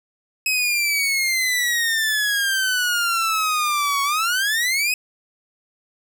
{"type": "exponential two-way sweep", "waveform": "sawtooth", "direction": "down then up", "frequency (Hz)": [2563, 1108.7, 2563], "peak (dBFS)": -15, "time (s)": [0.46, 4.94], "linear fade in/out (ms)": 2, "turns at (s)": 4.03, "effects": []}